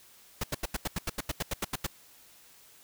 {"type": "noise bursts", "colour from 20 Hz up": "pink", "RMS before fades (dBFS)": -31, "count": 14, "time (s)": [0.41, 1.867], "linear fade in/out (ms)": 5, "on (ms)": 27, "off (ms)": 83, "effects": ["white hiss -57 dBFS RMS until 2.83 s"]}